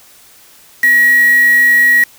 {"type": "tone with quantisation", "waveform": "sine", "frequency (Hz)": 1906, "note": "A#6", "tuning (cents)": 38, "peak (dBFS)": -6, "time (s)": [0.83, 2.04], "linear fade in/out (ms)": 5, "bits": 3, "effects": ["white hiss -43 dBFS RMS until 2.18 s"]}